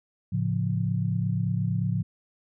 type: chord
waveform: sine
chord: A augmented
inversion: none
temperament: equal with one note detuned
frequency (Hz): 110 / 138.59 / 175.32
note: A2 / C#3 / E#3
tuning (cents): 0 / 0 / +7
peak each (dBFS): -27 / -29 / -28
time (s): 0.32-2.03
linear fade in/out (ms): 10
effects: none